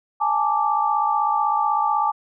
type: tone cluster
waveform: sine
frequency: 829 / 885 / 1172 Hz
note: G#5 / A5 / D6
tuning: -3 / +10 / -4 cents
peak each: -22 dBFS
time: 0.2-2.12 s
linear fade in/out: 20 ms
effects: none